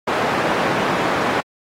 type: band-pass noise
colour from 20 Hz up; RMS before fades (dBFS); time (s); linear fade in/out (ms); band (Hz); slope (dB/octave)
white; -20; 0.07-1.41; 10; 160 to 1200; 12
effects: AAC 48 kbps